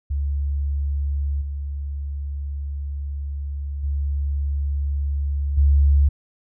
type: tone with level steps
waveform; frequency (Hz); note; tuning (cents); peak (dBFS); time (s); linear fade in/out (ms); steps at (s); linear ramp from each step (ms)
sine; 70.8; C#2; +37; -20 / -25 / -20 / -12; 0.1-6.09; 10; 1.41 / 3.83 / 5.57; 10
effects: none